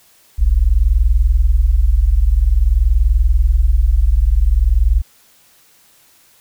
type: tone pair together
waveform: sine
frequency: 41.11 / 61.6 Hz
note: E1 / B1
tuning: -4 / -4 cents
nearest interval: perfect fifth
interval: 700 cents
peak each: -12 dBFS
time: 0.38-5.02 s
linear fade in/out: 20 ms
effects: white hiss -51 dBFS RMS until 6.4 s